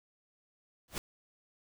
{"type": "noise with exponential growth", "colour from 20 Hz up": "pink", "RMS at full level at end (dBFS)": -32, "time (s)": [0.88, 0.98], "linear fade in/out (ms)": 1, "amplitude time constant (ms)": 21, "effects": []}